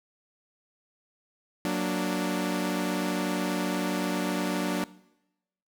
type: chord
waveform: sawtooth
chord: Gb augmented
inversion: none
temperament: equal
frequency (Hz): 185 / 233.1 / 293.7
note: Gb3 / Bb3 / D4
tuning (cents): 0 / 0 / 0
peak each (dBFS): -26 / -30 / -26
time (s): 1.65-4.84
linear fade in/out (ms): 0
effects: noise-tail reverb RT60 0.9 s tail -20 dB re dry